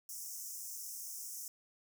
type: high-pass noise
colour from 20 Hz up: pink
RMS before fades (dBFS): -45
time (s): 0.09-1.48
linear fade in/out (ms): 2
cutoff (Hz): 5400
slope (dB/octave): 96
effects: none